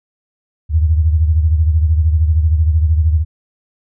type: beating tone pair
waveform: sine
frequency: 77.78 / 90.78 Hz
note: D#2 / F#2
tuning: 0 / -32 cents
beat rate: 13 Hz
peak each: -10 / -18 dBFS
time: 0.69-3.25 s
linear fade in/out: 50 ms
effects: none